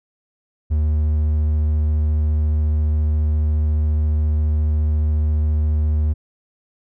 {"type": "tone", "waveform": "triangle", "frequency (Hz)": 76.2, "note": "D#2", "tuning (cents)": -36, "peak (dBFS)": -13, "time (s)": [0.7, 6.14], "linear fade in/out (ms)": 20, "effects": []}